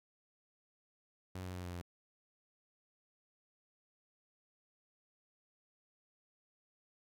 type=tone with pitch steps; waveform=sawtooth; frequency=92.5 / 91.28 / 90.07 / 88.89 / 87.71 Hz; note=F#2 / F#2 / F#2 / F2 / F2; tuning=0 / -23 / -46 / +31 / +8 cents; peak=-38 dBFS; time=1.35-1.815 s; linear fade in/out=5 ms; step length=93 ms; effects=none